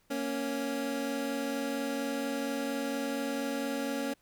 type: tone pair together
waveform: 25% pulse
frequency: 233.1 / 277.4 Hz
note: A#3 / C#4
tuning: 0 / +1 cents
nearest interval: minor third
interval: 301 cents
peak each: -33 / -29 dBFS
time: 0.1-4.14 s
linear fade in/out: 10 ms
effects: pink hiss -69 dBFS RMS until 4.21 s